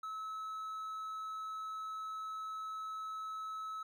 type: tone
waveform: triangle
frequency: 1296 Hz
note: E6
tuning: 30 cents flat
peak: -38 dBFS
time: 0.03-3.83 s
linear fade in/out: 5 ms
effects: none